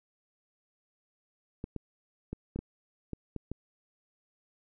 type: clicks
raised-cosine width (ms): 3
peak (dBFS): -23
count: 8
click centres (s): 1.641 / 1.763 / 2.33 / 2.56 / 2.59 / 3.133 / 3.363 / 3.516
effects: none